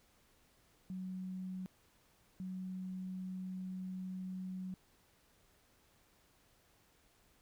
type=tone bursts at uneven times; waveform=sine; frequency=185.9 Hz; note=F#3; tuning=8 cents sharp; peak=-40 dBFS; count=2; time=0.9-1.66 / 2.4-4.74 s; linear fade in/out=0 ms; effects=pink hiss -70 dBFS RMS until 7.41 s